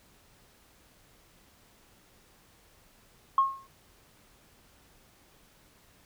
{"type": "tone with exponential decay", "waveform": "sine", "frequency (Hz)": 1081, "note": "C#6", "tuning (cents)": -44, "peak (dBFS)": -16, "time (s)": [3.38, 3.67], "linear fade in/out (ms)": 2, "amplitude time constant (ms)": 61, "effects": ["tanh soft clip ceiling -12 dBFS", "pink hiss -61 dBFS RMS until 6.05 s"]}